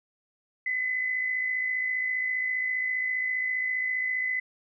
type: tone pair together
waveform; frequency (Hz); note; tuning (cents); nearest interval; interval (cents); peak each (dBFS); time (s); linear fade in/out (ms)
sine; 1970 / 2025; B6 / B6; -5 / +43; unison; 48; -37 / -26; 0.66-4.4; 5
effects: none